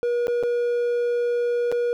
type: tone with dropouts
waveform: triangle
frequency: 480 Hz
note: B4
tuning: 49 cents flat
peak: -18 dBFS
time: 0.03-1.93 s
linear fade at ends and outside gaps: 0 ms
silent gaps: 0.27-0.281 / 0.428-0.435 / 1.716-1.724 s
effects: none